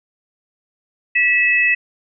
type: tone pair together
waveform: sine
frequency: 1953 / 2599 Hz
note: B6 / E7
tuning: -20 / -25 cents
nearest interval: perfect fourth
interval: 495 cents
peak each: -15 dBFS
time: 1.15-1.75 s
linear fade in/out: 10 ms
effects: none